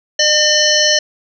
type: harmonic tone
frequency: 604 Hz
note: D5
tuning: 48 cents sharp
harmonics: 1 / 3 / 5 / 7 / 9 / 10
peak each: -17 / -17 / -17 / -17 / -17 / -17 dBFS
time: 0.19-0.99 s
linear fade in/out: 5 ms
effects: none